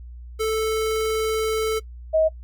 square / sine tone pair in turn, 439.5 / 633.6 Hz, A4 / D#5, -2 / +31 cents, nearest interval tritone, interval 633 cents, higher second, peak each -21 / -15 dBFS, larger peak second, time 0.39-1.8 / 2.13-2.29 s, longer first, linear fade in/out 20 ms, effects noise-tail reverb RT60 0.1 s tail -21 dB re dry + added 60 Hz sine -36 dBFS peak until 2.43 s

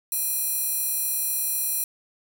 square tone with high-pass filter, 828 Hz, G#5, 5 cents flat, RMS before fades -26 dBFS, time 0.12-1.84 s, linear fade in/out 2 ms, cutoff 11000 Hz, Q 1.2, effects none

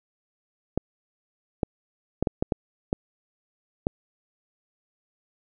clicks, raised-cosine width 2 ms, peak -9 dBFS, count 8, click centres 0.776 / 1.632 / 2.226 / 2.272 / 2.425 / 2.522 / 2.929 / 3.869 s, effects none

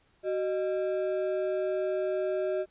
triangle ring-modulated tone, 495.9 Hz, B4, 7 cents sharp, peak -22 dBFS, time 0.23-2.66 s, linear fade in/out 50 ms, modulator 121 Hz, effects pink hiss -67 dBFS RMS until 2.7 s + resampled to 8000 Hz

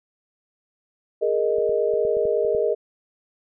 sine chord, Ab suspended second, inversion none, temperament equal, 415.3 / 466.2 / 622.3 Hz, Ab4 / Bb4 / Eb5, 0 / 0 / 0 cents, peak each -23 / -22 / -24 dBFS, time 1.21-2.75 s, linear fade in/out 20 ms
clicks, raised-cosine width 3 ms, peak -31 / -29 / -33 / -27 / -29 / -25 / -33 / -25 dBFS, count 8, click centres 1.584 / 1.694 / 1.938 / 2.051 / 2.169 / 2.254 / 2.449 / 2.549 s
effects none

